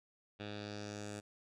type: tone with low-pass filter sweep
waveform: 10% pulse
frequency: 103.83 Hz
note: G#2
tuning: in tune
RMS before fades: -45 dBFS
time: 0.39-1.21 s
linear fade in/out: 20 ms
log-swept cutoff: 3300 to 8600 Hz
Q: 2.7
effects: none